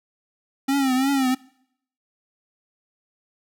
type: tone with vibrato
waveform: square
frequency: 267 Hz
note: C4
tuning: 35 cents sharp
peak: -19 dBFS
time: 0.68-1.35 s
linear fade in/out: 10 ms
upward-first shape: triangle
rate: 2.9 Hz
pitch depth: 100 cents each way
effects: noise-tail reverb RT60 0.7 s tail -22 dB re dry